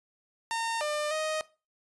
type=tone with pitch steps; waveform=sawtooth; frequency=914 / 599 / 624 Hz; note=A#5 / D5 / D#5; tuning=-34 / +34 / +5 cents; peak=-25 dBFS; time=0.51-1.41 s; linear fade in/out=0 ms; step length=300 ms; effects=noise-tail reverb RT60 0.3 s tail -19 dB re dry + resampled to 24000 Hz